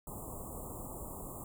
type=band-stop noise; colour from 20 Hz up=pink; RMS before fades=-44 dBFS; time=0.07-1.44 s; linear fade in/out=2 ms; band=1200 to 7300 Hz; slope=96 dB/octave; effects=none